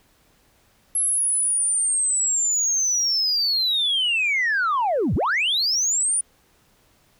sine linear two-way sweep, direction down then up, 11140 to 58.27 to 9650 Hz, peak -17 dBFS, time 0.95-6.21 s, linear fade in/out 5 ms, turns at 5.15 s, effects tanh soft clip ceiling -16 dBFS + pink hiss -60 dBFS RMS until 7.19 s

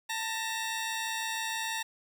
15% pulse tone pair together, 893 / 1892.2 Hz, A5 / A#6, +25 / +25 cents, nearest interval octave + minor second, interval 1300 cents, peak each -27 / -31 dBFS, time 0.09-1.83 s, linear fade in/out 10 ms, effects none

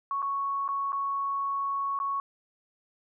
sine tone with dropouts, 1108.7 Hz, C#6, in tune, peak -27 dBFS, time 0.11-2.2 s, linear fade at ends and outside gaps 1 ms, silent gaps 0.22-0.226 / 0.679-0.688 / 0.921-0.929 / 1.99-2 s, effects none

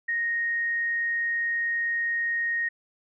sine tone, 1864.7 Hz, A#6, in tune, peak -24 dBFS, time 0.08-2.69 s, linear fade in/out 10 ms, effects none

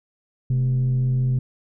sine tone with frequency modulation, 128.4 Hz, C3, 32 cents flat, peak -16 dBFS, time 0.5-1.39 s, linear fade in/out 5 ms, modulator 94.7 Hz, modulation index 0.27, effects tanh soft clip ceiling -15 dBFS

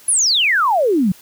sine exponential sweep, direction down, 11260 to 172.4 Hz, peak -12 dBFS, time 0.08-1.12 s, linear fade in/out 5 ms, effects white hiss -45 dBFS RMS until 1.21 s

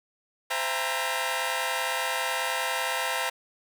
15% pulse tone cluster, 518 / 670 / 802 / 913 / 951 Hz, C5 / E5 / G5 / A#5 / A#5, -17 / +28 / +39 / -36 / +34 cents, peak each -27 dBFS, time 0.5-3.3 s, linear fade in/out 10 ms, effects none

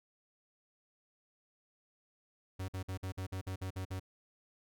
45% pulse tone bursts, 93.9 Hz, F#2, 26 cents sharp, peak -37 dBFS, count 10, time 2.59-3.998 s, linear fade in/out 10 ms, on 94 ms, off 52 ms, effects none

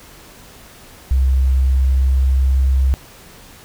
sine tone with pitch glide, 65.7 to 66.27 Hz, C2 to C2, +8 to +23 cents, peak -11 dBFS, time 1.11-2.94 s, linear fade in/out 0 ms, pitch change +15 cents, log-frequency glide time 1.49-2.83 s, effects pink hiss -42 dBFS RMS until 3.64 s

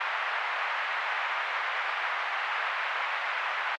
white band-pass noise, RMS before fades -31 dBFS, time 0-3.76 s, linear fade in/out 10 ms, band 780 to 2200 Hz, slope 24 dB/octave, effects AAC 64 kbps

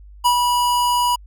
square tone with ADSR envelope, 975 Hz, B5, 23 cents flat, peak -12 dBFS, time 0.24-1.16 s, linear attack 20 ms, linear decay 83 ms, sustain -4 dB, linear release 10 ms, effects added 50 Hz sine -39 dBFS peak until 1.26 s

